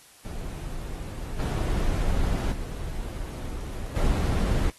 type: noise with level steps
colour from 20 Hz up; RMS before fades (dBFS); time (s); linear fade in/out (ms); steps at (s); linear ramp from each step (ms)
brown; -34 / -25 / -33 / -23; 0.25-4.7; 0; 1.39 / 2.52 / 3.96; 2
effects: white hiss -53 dBFS RMS until 4.78 s + AAC 32 kbps